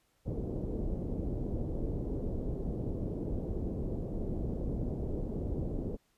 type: low-pass noise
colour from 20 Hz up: pink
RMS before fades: -35 dBFS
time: 0.25-5.97 s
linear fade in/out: 20 ms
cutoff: 490 Hz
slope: 24 dB/octave
effects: pink hiss -73 dBFS RMS until 6.17 s + resampled to 32000 Hz